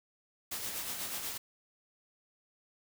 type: noise with tremolo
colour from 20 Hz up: white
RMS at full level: -37 dBFS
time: 0.51-1.38 s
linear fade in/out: 10 ms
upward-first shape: sine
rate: 8.2 Hz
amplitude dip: 40%
effects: none